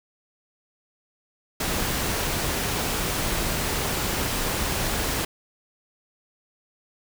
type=noise; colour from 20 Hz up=pink; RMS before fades=-26 dBFS; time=1.6-5.25 s; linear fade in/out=5 ms; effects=none